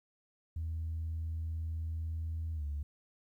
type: tone with pitch glide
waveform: sine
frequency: 81 to 72.58 Hz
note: E2 to D2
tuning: -30 to -20 cents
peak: -33 dBFS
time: 0.56-2.83 s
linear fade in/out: 5 ms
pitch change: -190 cents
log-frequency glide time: 2.54-2.64 s
effects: tanh soft clip ceiling -31 dBFS + 12-bit